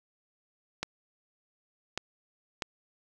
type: clicks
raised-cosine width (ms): 0.2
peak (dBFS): -14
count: 3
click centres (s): 0.83 / 1.976 / 2.622
effects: none